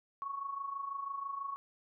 sine tone with amplitude modulation, 1108.7 Hz, C#6, in tune, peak -34 dBFS, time 0.22-1.56 s, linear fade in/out 0 ms, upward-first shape sine, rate 26.1 Hz, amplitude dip 65%, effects none

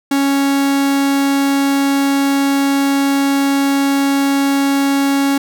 45% pulse tone, 277.2 Hz, C#4, in tune, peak -12 dBFS, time 0.11-5.38 s, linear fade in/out 5 ms, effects none

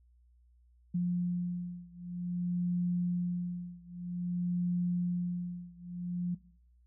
sine beating tone pair, 176.4 / 176.92 Hz, F3 / F3, +18 / +23 cents, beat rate 0.52 Hz, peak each -33 / -34 dBFS, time 0.94-6.35 s, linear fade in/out 10 ms, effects noise-tail reverb RT60 0.6 s tail -20 dB re dry + added 60 Hz sine -61 dBFS peak until 6.86 s

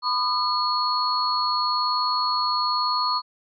sine tone cluster, 1000 / 1219 / 4340 Hz, B5 / D#6 / C#8, +21 / -36 / -37 cents, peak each -25 dBFS, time 0.02-3.22 s, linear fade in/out 50 ms, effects none

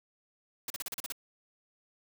white noise bursts, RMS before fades -37 dBFS, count 8, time 0.68-1.122 s, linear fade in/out 2 ms, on 22 ms, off 38 ms, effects none

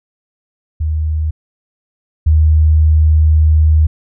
sine tone pair in turn, 77.78 / 77.78 Hz, D#2 / D#2, 0 / 0 cents, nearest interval unison, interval 0 cents, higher neither, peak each -13 / -6 dBFS, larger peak second, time 0.8-1.31 / 2.26-3.87 s, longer second, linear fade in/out 10 ms, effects none

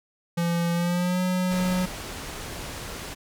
square tone with pitch glide, 170.7 to 182.95 Hz, F3 to F#3, -39 to -19 cents, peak -23 dBFS, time 0.37-1.86 s, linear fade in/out 10 ms, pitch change +120 cents, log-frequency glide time 0.73-1.21 s
pink low-pass noise, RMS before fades -36 dBFS, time 1.5-3.15 s, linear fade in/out 20 ms, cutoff 11000 Hz, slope 12 dB/octave
effects none

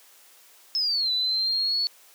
sine exponential two-way sweep, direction down then up, 5274 to 3965 to 4438 Hz, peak -22 dBFS, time 0.75-1.87 s, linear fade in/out 0 ms, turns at 1.12 s, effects white hiss -54 dBFS RMS until 2.14 s + high-pass 400 Hz 12 dB/octave

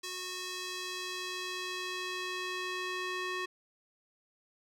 square tone with band-pass filter sweep, 366.9 Hz, F#4, 15 cents flat, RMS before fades -38 dBFS, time 0.03-3.46 s, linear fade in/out 10 ms, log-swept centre 5400 to 2100 Hz, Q 0.87, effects none

